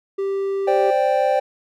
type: tone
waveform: triangle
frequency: 392 Hz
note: G4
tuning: in tune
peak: -18 dBFS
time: 0.18-0.91 s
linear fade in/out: 10 ms
type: chord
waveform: triangle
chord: C suspended second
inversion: none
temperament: just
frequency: 523.3 / 588.7 / 784.9 Hz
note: C5 / D5 / G5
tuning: 0 / +4 / +2 cents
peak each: -18 dBFS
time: 0.67-1.4 s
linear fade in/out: 10 ms
effects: none